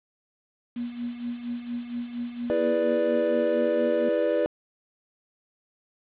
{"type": "tone with tremolo", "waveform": "sine", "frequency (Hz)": 240, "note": "B3", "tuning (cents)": -49, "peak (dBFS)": -27, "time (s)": [0.76, 4.09], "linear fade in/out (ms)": 5, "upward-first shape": "sine", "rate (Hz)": 4.3, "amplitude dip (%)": 70}
{"type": "chord", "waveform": "triangle", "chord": "E dominant seventh", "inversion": "none", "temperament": "equal", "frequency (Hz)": [329.6, 415.3, 493.9, 587.3], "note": ["E4", "G#4", "B4", "D5"], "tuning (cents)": [0, 0, 0, 0], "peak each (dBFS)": [-27, -29, -24, -23], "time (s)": [2.5, 4.46], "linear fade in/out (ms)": 0}
{"effects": ["resampled to 8000 Hz", "8-bit"]}